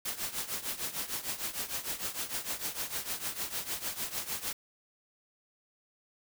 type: noise with tremolo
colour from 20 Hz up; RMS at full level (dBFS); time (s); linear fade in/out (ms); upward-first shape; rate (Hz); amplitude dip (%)
white; -33; 0.05-4.53; 5; triangle; 6.6; 85
effects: none